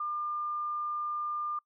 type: tone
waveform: sine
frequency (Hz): 1200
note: D6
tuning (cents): +37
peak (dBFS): -31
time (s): 0-1.59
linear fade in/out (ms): 5
effects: noise-tail reverb RT60 0.1 s tail -26 dB re dry